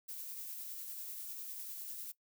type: noise with tremolo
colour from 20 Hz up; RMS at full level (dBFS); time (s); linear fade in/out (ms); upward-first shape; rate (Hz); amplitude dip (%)
violet; -44; 0.08-2.12; 10; sine; 10; 25
effects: noise-tail reverb RT60 0.1 s tail -18 dB re dry